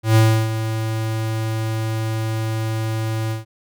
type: tone with ADSR envelope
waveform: square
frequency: 110.9 Hz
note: A2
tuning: 14 cents sharp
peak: -10 dBFS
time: 0.03-3.45 s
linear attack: 130 ms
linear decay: 320 ms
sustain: -11 dB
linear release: 140 ms
effects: none